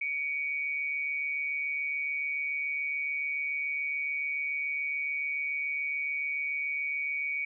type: tone pair together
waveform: sine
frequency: 2260 / 2407 Hz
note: C#7 / D7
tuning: +33 / +42 cents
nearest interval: minor second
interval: 109 cents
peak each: -30 / -38 dBFS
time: 0.01-7.45 s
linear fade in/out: 5 ms
effects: none